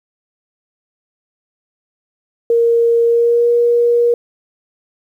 sine tone with pitch glide, 466.2 to 475.2 Hz, A#4 to A#4, 0 to +33 cents, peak -9 dBFS, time 2.5-4.14 s, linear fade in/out 2 ms, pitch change +33 cents, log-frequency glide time 3.05-3.49 s, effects 8-bit

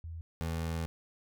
sine / 25% pulse tone pair in turn, 82.41 / 81.97 Hz, E2 / E2, 0 / -9 cents, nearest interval unison, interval 9 cents, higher first, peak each -39 / -29 dBFS, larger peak second, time 0.04-0.21 / 0.41-0.86 s, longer second, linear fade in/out 0 ms, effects none

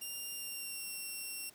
5% pulse tone with pitch glide, 2794 to 2732 Hz, F7 to F7, 0 to -39 cents, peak -32 dBFS, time 0.01-1.5 s, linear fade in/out 10 ms, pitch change -39 cents, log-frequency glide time 0.35-0.91 s, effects pink hiss -61 dBFS RMS until 1.54 s + high-pass 150 Hz 12 dB/octave

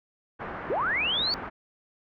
white low-pass noise, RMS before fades -37 dBFS, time 0.39-1.5 s, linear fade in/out 20 ms, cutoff 1600 Hz, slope 24 dB/octave
sine linear sweep, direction up, 329.6 to 4585 Hz, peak -24 dBFS, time 0.7-1.34 s, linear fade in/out 0 ms
effects none

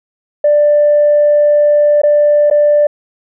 sine tone with dropouts, 590 Hz, D5, 8 cents sharp, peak -5 dBFS, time 0.44-2.87 s, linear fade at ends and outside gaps 5 ms, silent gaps 2.018-2.034 / 2.501-2.511 s, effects tanh soft clip ceiling -2 dBFS

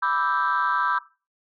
sine chord, E minor seventh, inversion second, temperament equal, 987.8 / 1174.7 / 1318.5 / 1568 Hz, B5 / D6 / E6 / G6, 0 / 0 / 0 / 0 cents, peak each -25 dBFS, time 0.02-0.99 s, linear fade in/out 10 ms, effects noise-tail reverb RT60 0.3 s tail -17 dB re dry + tanh soft clip ceiling -14 dBFS

